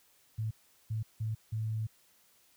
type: tone bursts at uneven times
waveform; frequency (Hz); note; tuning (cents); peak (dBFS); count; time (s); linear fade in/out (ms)
sine; 110; A2; 0; -31; 4; 0.38-0.51 / 0.9-1.03 / 1.2-1.35 / 1.52-1.87; 10
effects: white hiss -66 dBFS RMS until 2.56 s